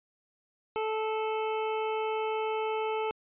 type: tone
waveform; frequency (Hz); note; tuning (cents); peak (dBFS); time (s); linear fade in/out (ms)
25% pulse; 437; A4; -12; -25; 0.76-3.11; 0
effects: resampled to 8000 Hz